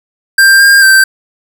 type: tone with pitch steps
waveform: square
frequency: 1585 / 1606 / 1561 Hz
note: G6 / G6 / G6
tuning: +19 / +41 / -8 cents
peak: -3 dBFS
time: 0.38-1.04 s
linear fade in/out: 5 ms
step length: 220 ms
effects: none